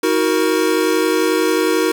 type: chord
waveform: square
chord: D# minor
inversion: none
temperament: equal with one note detuned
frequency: 318.8 / 370 / 466.2 Hz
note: D#4 / F#4 / A#4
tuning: +42 / 0 / 0 cents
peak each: -19 dBFS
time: 0.03-1.92 s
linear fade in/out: 5 ms
effects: 7-bit